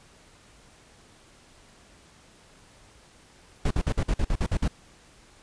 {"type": "noise bursts", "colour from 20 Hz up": "brown", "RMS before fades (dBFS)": -23, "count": 10, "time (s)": [3.65, 4.68], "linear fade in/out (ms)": 5, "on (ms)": 58, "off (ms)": 50, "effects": ["pink hiss -55 dBFS RMS until 5.42 s", "resampled to 22050 Hz"]}